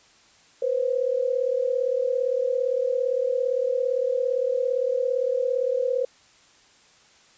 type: tone pair together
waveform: sine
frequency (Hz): 490.4 / 528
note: B4 / C5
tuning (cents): -12 / +16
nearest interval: minor second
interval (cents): 128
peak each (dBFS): -24 / -24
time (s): 0.62-6.05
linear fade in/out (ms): 5
effects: white hiss -56 dBFS RMS until 7.37 s + resampled to 16000 Hz